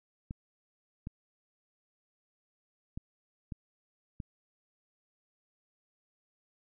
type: clicks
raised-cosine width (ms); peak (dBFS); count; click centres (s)
5; -26; 5; 0.309 / 1.071 / 2.975 / 3.522 / 4.202
effects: none